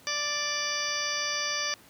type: harmonic tone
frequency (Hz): 587.3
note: D5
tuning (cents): 0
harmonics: 1 / 2 / 3 / 4 / 5 / 6 / 8 / 9 / 10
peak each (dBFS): -40 / -37 / -35 / -36 / -40 / -39 / -34 / -39 / -35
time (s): 0.07-1.74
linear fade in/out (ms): 0
effects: pink hiss -55 dBFS RMS until 1.89 s + high-pass 100 Hz 12 dB/octave